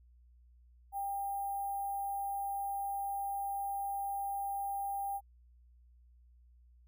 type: tone with sample-and-hold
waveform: sine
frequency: 798 Hz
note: G5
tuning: 31 cents sharp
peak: -34 dBFS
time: 0.92-5.21 s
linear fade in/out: 50 ms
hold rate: 11025 Hz
effects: added 60 Hz sine -59 dBFS peak until 6.87 s